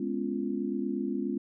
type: chord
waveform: sine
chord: C# dominant seventh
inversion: second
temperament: just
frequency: 207.9 / 249.5 / 277.2 / 346.5 Hz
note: G#3 / B3 / C#4 / E#4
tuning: +2 / +18 / 0 / -14 cents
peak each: -34 / -34 / -34 / -35 dBFS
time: 0-1.38 s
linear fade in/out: 5 ms
effects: none